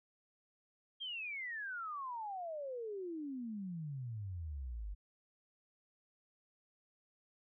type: exponential sweep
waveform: sine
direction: down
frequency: 3252 to 47 Hz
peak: -40 dBFS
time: 1-4.95 s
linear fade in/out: 20 ms
effects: none